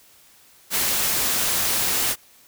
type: noise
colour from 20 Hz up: white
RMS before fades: -22 dBFS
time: 0.7-2.16 s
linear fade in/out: 50 ms
effects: white hiss -53 dBFS RMS until 2.47 s